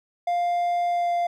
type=tone with pitch glide; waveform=triangle; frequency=700 to 695.6 Hz; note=F5 to F5; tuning=+4 to -7 cents; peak=-19 dBFS; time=0.27-1.27 s; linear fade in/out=5 ms; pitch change=-11 cents; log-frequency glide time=0.89-1.12 s; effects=none